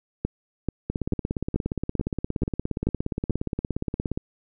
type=two click trains; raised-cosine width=3 ms; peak=-13 / -11 dBFS; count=57 / 8; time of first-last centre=0.9-4.175 / 0.25-3.307 s; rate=17.1 / 2.29 Hz; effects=none